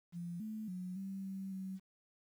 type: tone with pitch steps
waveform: sine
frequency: 172.8 / 217 / 182.3 / 193.7 / 192.6 / 189.8 Hz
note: F3 / A3 / F#3 / G3 / G3 / F#3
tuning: -18 / -24 / -25 / -20 / -30 / +44 cents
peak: -40 dBFS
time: 0.12-1.8 s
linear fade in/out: 50 ms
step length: 280 ms
effects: 11-bit